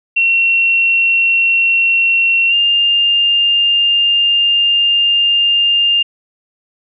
sine tone with pitch glide, 2725 to 2806 Hz, F7 to F7, -43 to +8 cents, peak -9 dBFS, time 0.16-6.03 s, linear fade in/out 10 ms, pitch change +51 cents, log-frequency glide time 2.49-2.54 s, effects none

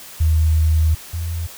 sine tone pair in turn, 79 / 83.7 Hz, D#2 / E2, +27 / +27 cents, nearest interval minor second, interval 100 cents, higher second, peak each -12 / -21 dBFS, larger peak first, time 0.2-0.95 / 1.13-1.47 s, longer first, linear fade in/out 10 ms, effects white hiss -38 dBFS RMS until 1.57 s

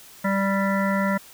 harmonic tone with a mistuned harmonic, 196 Hz, G3, in tune, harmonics 1 / 3 / 5 / 7 / 9 / 10, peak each -22 / -27 / -29 / -30 / -32 / -32 dBFS, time 0.24-1.18 s, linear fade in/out 10 ms, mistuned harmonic 10, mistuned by +18 cents, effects white hiss -47 dBFS RMS until 1.33 s

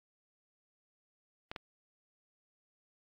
clicks, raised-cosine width 0.3 ms, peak -23 dBFS, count 2, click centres 1.515 / 1.562 s, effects AAC 48 kbps

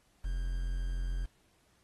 triangle tone with quantisation, 43.65 Hz, F1, in tune, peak -29 dBFS, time 0.24-1.26 s, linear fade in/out 10 ms, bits 9, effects pink hiss -70 dBFS RMS until 1.83 s + AAC 32 kbps

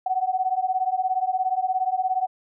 sine beating tone pair, 740 / 757 Hz, F#5 / F#5, 0 / +39 cents, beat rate 17 Hz, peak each -24 dBFS, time 0.06-2.27 s, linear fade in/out 5 ms, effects none

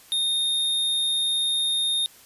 square tone, 3679 Hz, A#7, 24 cents flat, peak -22 dBFS, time 0.12-2.06 s, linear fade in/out 0 ms, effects white hiss -51 dBFS RMS until 2.25 s + resampled to 32000 Hz

